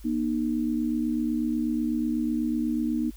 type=tone pair together; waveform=sine; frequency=238.6 / 306.7 Hz; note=A#3 / D#4; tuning=+41 / -25 cents; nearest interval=major third; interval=434 cents; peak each=-26 / -27 dBFS; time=0.04-3.11 s; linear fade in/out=20 ms; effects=added 50 Hz sine -42 dBFS peak until 3.16 s + white hiss -56 dBFS RMS until 3.16 s